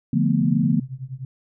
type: chord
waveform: sine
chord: B half-diminished seventh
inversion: first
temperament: equal with one note detuned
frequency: 146.83 / 174.61 / 220 / 242.8 Hz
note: D3 / F3 / A3 / B3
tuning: 0 / 0 / 0 / -29 cents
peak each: -22 dBFS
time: 0.13-0.8 s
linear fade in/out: 5 ms
type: tone with tremolo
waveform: sine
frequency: 130.81 Hz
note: C3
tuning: in tune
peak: -26 dBFS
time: 0.41-1.25 s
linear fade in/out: 2 ms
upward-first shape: triangle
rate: 10 Hz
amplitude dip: 100%
effects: none